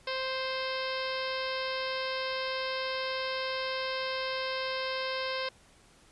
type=harmonic tone with a mistuned harmonic; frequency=523.3 Hz; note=C5; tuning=in tune; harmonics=1 / 2 / 3 / 4 / 5 / 6 / 7 / 8 / 9 / 10; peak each=-35 / -38 / -40 / -41 / -42 / -43 / -43 / -44 / -45 / -45 dBFS; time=0.07-5.49 s; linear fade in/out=5 ms; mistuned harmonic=7; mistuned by=+24 cents; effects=pink hiss -60 dBFS RMS until 6.11 s + resampled to 24000 Hz